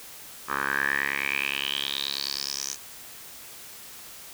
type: tone with band-pass filter sweep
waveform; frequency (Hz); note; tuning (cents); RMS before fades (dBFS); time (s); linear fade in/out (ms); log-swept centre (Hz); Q
10% pulse; 69.5; C#2; +5; -29; 0.47-2.77; 50; 1300 to 6400; 7.2
effects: white hiss -44 dBFS RMS until 4.33 s